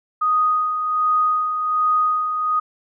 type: tone with tremolo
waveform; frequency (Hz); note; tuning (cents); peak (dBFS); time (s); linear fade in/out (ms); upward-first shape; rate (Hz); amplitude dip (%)
sine; 1244.5; D#6; 0; -14; 0.21-2.6; 10; sine; 1.3; 50
effects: none